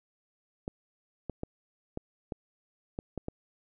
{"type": "clicks", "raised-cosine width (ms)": 2, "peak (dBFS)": -21, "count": 8, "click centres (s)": [0.679, 1.297, 1.434, 1.974, 2.322, 2.989, 3.177, 3.284], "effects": []}